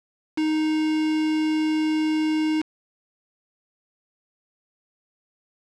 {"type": "tone with quantisation", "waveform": "triangle", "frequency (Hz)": 311.1, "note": "D#4", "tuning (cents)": 0, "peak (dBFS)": -18, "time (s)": [0.37, 2.62], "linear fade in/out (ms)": 10, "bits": 5, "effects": ["low-pass 5000 Hz 12 dB/octave"]}